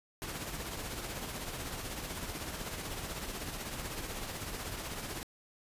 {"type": "noise with tremolo", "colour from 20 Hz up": "pink", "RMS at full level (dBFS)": -38, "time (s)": [0.22, 5.23], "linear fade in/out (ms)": 0, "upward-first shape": "triangle", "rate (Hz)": 16, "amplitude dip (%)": 50, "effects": ["resampled to 32000 Hz"]}